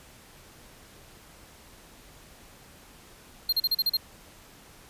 square tone bursts, 4202 Hz, C8, 7 cents sharp, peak -22 dBFS, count 7, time 3.49-3.97 s, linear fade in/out 5 ms, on 36 ms, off 38 ms, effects pink hiss -52 dBFS RMS until 4.89 s + resampled to 32000 Hz

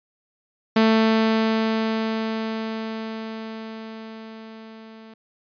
sawtooth tone with level ramp, 221.8 Hz, A3, 14 cents sharp, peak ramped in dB -10 to -38 dBFS, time 0.76-5.14 s, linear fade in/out 5 ms, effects resampled to 11025 Hz

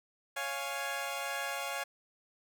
15% pulse chord, Db major, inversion none, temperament equal, 554.4 / 698.5 / 830.6 Hz, Db5 / F5 / Ab5, 0 / 0 / 0 cents, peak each -33 dBFS, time 0.36-1.84 s, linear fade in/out 10 ms, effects none

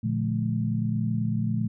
sine chord, Bb major seventh, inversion none, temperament equal with one note detuned, 116.54 / 146.83 / 174.61 / 216.2 Hz, Bb2 / D3 / F3 / A3, 0 / 0 / 0 / -30 cents, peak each -27 / -33 / -31 / -28 dBFS, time 0.03-1.68 s, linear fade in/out 10 ms, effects none

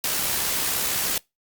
white noise with amplitude modulation, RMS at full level -23 dBFS, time 0.04-1.18 s, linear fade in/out 2 ms, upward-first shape sine, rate 66.4 Hz, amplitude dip 35%, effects noise-tail reverb RT60 0.2 s tail -24 dB re dry + Opus 48 kbps

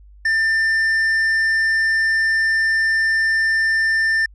triangle tone with tanh clipping, 1790 Hz, A6, 29 cents sharp, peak -16 dBFS, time 0.25-4.26 s, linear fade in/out 5 ms, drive 10 dB, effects added 50 Hz sine -42 dBFS peak until 4.34 s

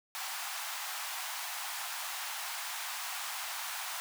pink high-pass noise, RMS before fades -39 dBFS, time 0.15-4 s, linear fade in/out 0 ms, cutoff 740 Hz, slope 48 dB/octave, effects none

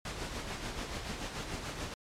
pink noise with tremolo, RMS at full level -37 dBFS, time 0.05-1.94 s, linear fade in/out 2 ms, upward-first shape sine, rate 6.9 Hz, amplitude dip 45%, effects low-pass 7000 Hz 12 dB/octave + MP3 96 kbps

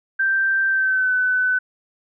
sine tone with pitch glide, 1568 to 1505.9 Hz, G6 to F#6, 0 to +30 cents, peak -16 dBFS, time 0.19-1.59 s, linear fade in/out 10 ms, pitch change -70 cents, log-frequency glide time 0.68-1.13 s, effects none

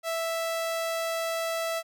sawtooth tone, 659.3 Hz, E5, in tune, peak -24 dBFS, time 0.03-1.83 s, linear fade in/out 50 ms, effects none

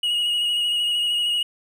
triangle tone with vibrato, 2888 Hz, F#7, 43 cents flat, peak -18 dBFS, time 0.03-1.43 s, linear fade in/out 5 ms, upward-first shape square, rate 13 Hz, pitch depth 18 cents each way, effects none

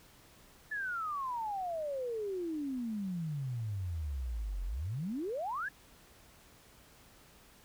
sine exponential two-way sweep, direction down then up, 1752 to 42.94 to 1752 Hz, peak -34 dBFS, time 0.71-5.69 s, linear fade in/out 10 ms, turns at 4.65 s, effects pink hiss -60 dBFS RMS until 7.64 s

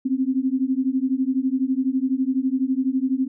sine beating tone pair, 256.5 / 268.5 Hz, C4 / C4, -34 / +45 cents, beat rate 12 Hz, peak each -22 dBFS, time 0.05-3.28 s, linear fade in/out 10 ms, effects none

